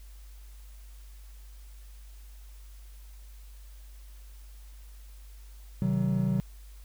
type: chord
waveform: triangle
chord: C diminished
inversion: none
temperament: just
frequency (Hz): 130.81 / 156.98 / 188.37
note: C3 / Eb3 / Gb3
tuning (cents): 0 / +16 / +31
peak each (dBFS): -27 / -30 / -25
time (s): 5.82-6.4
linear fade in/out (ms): 0
effects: added 50 Hz sine -45 dBFS peak until 6.84 s + white hiss -60 dBFS RMS until 6.84 s